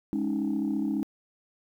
sine chord, Ab suspended fourth, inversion none, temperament just, 207.7 / 276.9 / 311.5 Hz, Ab3 / Db4 / Eb4, 0 / -2 / +2 cents, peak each -29 dBFS, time 0.13-1.03 s, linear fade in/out 0 ms, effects tanh soft clip ceiling -20 dBFS + 10-bit

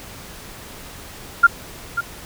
sine tone with echo, 1396.9 Hz, F6, in tune, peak -5 dBFS, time 1.43-1.47 s, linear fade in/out 10 ms, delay 540 ms, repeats 1, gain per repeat -12 dB, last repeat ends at 2.01 s, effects pink hiss -38 dBFS RMS until 2.25 s

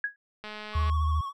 sine tone with exponential decay, 1661.2 Hz, G#6, in tune, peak -22 dBFS, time 0.04-0.16 s, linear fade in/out 2 ms, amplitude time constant 24 ms
click train, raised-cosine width 0.3 ms, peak -24 dBFS, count 98, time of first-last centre 0.44-0.898 s, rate 212 Hz
triangle tone with vibrato, 1108.7 Hz, C#6, in tune, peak -30 dBFS, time 0.72-1.33 s, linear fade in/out 50 ms, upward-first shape sine, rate 14 Hz, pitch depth 37 cents each way
sine tone, 77 Hz, D#2, 17 cents flat, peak -23 dBFS, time 0.75-1.21 s, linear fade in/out 5 ms
effects none

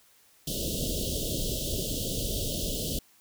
pink band-stop noise, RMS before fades -31 dBFS, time 0.47-2.99 s, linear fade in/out 5 ms, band 640 to 2900 Hz, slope 96 dB/octave, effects white hiss -61 dBFS RMS until 3.2 s

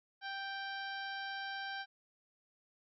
harmonic tone, 784 Hz, G5, in tune, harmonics 1 / 2 / 3 / 4 / 5 / 6 / 7, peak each -44 / -42 / -54 / -50 / -52 / -54 / -56 dBFS, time 0.21-1.86 s, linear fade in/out 50 ms, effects none

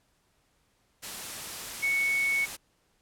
sine tone in noise, 2217 Hz, C#7, in tune, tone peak -24 dBFS, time 1.82-2.46 s, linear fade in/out 20 ms, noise white, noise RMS -38 dBFS, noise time 1.02-2.57 s, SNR +11 dB, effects pink hiss -70 dBFS RMS until 3.01 s + low-pass 12000 Hz 12 dB/octave

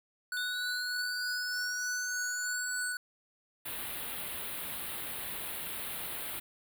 square tone with tremolo, 1480 Hz, F#6, in tune, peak -33 dBFS, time 0.32-2.97 s, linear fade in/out 2 ms, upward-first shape triangle, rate 3.3 Hz, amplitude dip 25%
sine exponential sweep, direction up, 3607 to 8350 Hz, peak -38 dBFS, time 0.37-2.92 s, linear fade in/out 0 ms
white band-stop noise, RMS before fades -39 dBFS, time 3.65-6.4 s, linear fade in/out 10 ms, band 4000 to 9200 Hz, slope 48 dB/octave
effects none

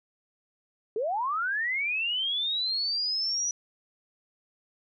sine linear sweep, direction up, 403.8 to 5900 Hz, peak -26 dBFS, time 0.96-3.51 s, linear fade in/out 2 ms, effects none

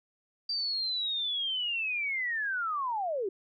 sine linear sweep, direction down, 4699 to 360 Hz, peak -29 dBFS, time 0.49-3.29 s, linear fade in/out 5 ms, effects none

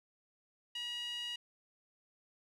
5% pulse tone with band-pass filter, 959 Hz, A#5, 49 cents sharp, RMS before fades -41 dBFS, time 0.75-1.36 s, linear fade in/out 5 ms, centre 2700 Hz, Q 6.4, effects none

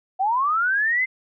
sine linear sweep, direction up, 728 to 2093 Hz, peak -18 dBFS, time 0.19-1.06 s, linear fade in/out 20 ms, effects none

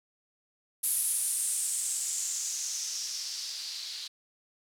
violet noise with low-pass filter sweep, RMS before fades -33 dBFS, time 0.83-4.08 s, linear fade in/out 10 ms, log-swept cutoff 11000 to 4100 Hz, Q 3.9, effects none

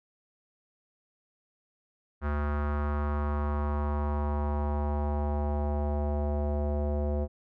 square tone with low-pass filter sweep, 73.42 Hz, D2, in tune, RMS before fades -29 dBFS, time 2.21-7.28 s, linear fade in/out 50 ms, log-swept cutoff 1400 to 590 Hz, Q 2.9, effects none

